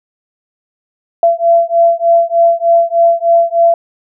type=beating tone pair; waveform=sine; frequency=675 / 678.3 Hz; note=E5 / E5; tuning=+41 / +49 cents; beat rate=3.3 Hz; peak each=-10 dBFS; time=1.23-3.74 s; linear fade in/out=2 ms; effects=none